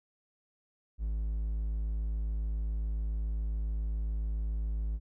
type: tone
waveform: triangle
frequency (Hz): 53.6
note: A1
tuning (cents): -45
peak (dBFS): -28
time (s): 0.98-5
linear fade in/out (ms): 50
effects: none